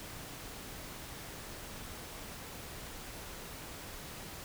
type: silence
effects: pink hiss -46 dBFS RMS until 4.44 s